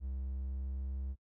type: tone with pitch glide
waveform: triangle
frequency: 65.7 to 66.58 Hz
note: C2 to C2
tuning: +8 to +31 cents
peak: -34 dBFS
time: 0-1.16 s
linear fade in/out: 50 ms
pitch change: +23 cents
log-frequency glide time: 0.11-0.95 s
effects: noise-tail reverb RT60 0.1 s tail -24 dB re dry